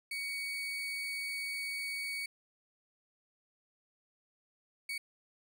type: tone bursts at uneven times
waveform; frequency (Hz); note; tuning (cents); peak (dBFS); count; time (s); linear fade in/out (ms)
35% pulse; 2244; C#7; +21; -34; 2; 0.11-2.26 / 4.89-4.98; 5
effects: none